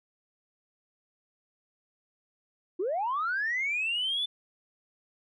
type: linear sweep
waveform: sine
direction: up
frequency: 329.6 to 3522 Hz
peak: -26 dBFS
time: 2.79-4.26 s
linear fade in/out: 10 ms
effects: tanh soft clip ceiling -23 dBFS